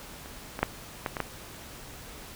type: clicks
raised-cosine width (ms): 0.5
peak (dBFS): -29 / -19 / -7 / -13 / -17 / -12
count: 6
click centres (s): 0.259 / 0.591 / 0.63 / 1.062 / 1.168 / 1.203
effects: pink hiss -45 dBFS RMS until 2.35 s